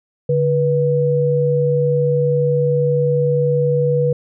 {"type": "tone pair together", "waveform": "sine", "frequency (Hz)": [144.88, 487.3], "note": ["D3", "B4"], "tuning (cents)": [-23, -23], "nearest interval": "octave + major sixth", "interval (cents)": 2100, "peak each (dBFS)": [-17, -15], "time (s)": [0.29, 4.13], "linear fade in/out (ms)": 5, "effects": []}